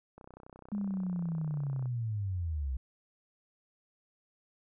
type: click train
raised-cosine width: 1 ms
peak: -36 dBFS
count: 54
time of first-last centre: 0.18-1.857 s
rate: 31.6 Hz
type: linear sweep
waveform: sine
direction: down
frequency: 207.7 to 61.74 Hz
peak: -31 dBFS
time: 0.72-2.77 s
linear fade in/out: 5 ms
effects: none